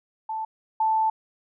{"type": "tone pair in turn", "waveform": "sine", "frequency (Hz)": [880, 880], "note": ["A5", "A5"], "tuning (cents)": [0, 0], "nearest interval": "unison", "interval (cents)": 0, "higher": "neither", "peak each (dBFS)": [-27, -19], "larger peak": "second", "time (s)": [[0.29, 0.45], [0.8, 1.1]], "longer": "second", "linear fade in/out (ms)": 5, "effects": []}